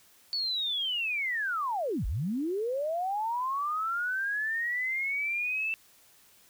sine linear two-way sweep, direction down then up, 4496 to 37.93 to 2666 Hz, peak -28 dBFS, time 0.33-5.74 s, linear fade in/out 0 ms, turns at 2.06 s, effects white hiss -60 dBFS RMS until 6.49 s

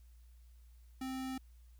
square tone, 261.6 Hz, C4, in tune, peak -39 dBFS, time 1.01-1.38 s, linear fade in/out 5 ms, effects added 59 Hz sine -56 dBFS peak until 1.79 s + white hiss -75 dBFS RMS until 1.79 s

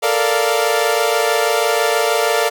sawtooth chord, Bb major seventh, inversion third, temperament equal with one note detuned, 440 / 466.2 / 587.3 / 695.6 Hz, A4 / Bb4 / D5 / F5, 0 / 0 / 0 / -7 cents, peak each -16 dBFS, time 0.02-2.5 s, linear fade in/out 20 ms, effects none

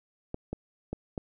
clicks, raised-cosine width 2 ms, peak -20 dBFS, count 4, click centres 0.344 / 0.53 / 0.93 / 1.178 s, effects none

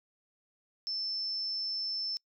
sine tone, 5300 Hz, E8, 9 cents sharp, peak -32 dBFS, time 0.87-2.17 s, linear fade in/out 0 ms, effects noise-tail reverb RT60 0.1 s tail -26 dB re dry

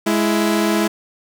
sawtooth tone pair together, 210 / 332.4 Hz, G#3 / E4, +19 / +15 cents, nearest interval minor sixth, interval 796 cents, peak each -14 dBFS, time 0.06-0.88 s, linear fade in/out 10 ms, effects none

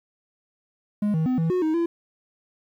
triangle tone with pitch steps, 207.8 / 159.4 / 254.4 / 163.3 / 364.7 / 314.1 / 338.1 Hz, G#3 / D#3 / C4 / E3 / F#4 / D#4 / E4, +1 / +42 / -48 / -16 / -25 / +16 / +44 cents, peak -18 dBFS, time 1.02-1.86 s, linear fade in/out 5 ms, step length 120 ms, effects 10-bit

